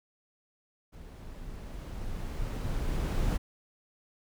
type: noise with level ramp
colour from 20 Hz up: brown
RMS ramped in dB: -46 to -27 dBFS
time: 0.92-3.38 s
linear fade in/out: 20 ms
effects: none